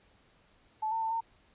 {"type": "tone with pitch steps", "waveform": "sine", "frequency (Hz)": [869, 900, 892, 911], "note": ["A5", "A5", "A5", "A#5"], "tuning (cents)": [-22, 39, 23, -40], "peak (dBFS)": -29, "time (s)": [0.82, 1.208], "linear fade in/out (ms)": 10, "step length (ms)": 97, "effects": ["pink hiss -65 dBFS RMS until 1.54 s", "resampled to 8000 Hz"]}